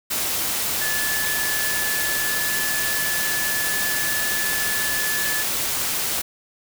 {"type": "tone in noise", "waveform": "sine", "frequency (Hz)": 1729, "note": "A6", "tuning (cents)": -31, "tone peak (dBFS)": -25, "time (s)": [0.81, 5.43], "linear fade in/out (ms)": 10, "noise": "white", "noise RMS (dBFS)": -24, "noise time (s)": [0.1, 6.22], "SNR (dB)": -4, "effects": []}